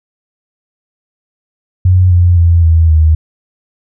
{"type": "tone with pitch steps", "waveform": "sine", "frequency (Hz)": [91.6, 88.17, 84.88, 81.7, 78.64], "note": ["F#2", "F2", "F2", "E2", "D#2"], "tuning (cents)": [-17, 17, -49, -15, 19], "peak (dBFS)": -4, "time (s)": [1.85, 3.15], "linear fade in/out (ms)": 5, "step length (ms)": 260, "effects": []}